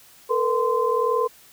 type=tone cluster; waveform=sine; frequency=446.6 / 487.6 / 1035 Hz; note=A4 / B4 / C6; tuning=+26 / -22 / -19 cents; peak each=-23 dBFS; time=0.29-1.28 s; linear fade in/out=20 ms; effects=white hiss -51 dBFS RMS until 1.52 s